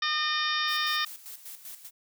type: harmonic tone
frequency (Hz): 609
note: D#5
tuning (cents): -37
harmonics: 2 / 3 / 4 / 5 / 6 / 7 / 8 / 9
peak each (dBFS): -31 / -31 / -37 / -37 / -31 / -44 / -37 / -37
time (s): 0.02-1.05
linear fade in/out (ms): 5
type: noise with tremolo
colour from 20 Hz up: blue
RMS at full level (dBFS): -42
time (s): 0.67-1.91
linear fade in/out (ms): 50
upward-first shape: square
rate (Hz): 5.1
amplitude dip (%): 65
effects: none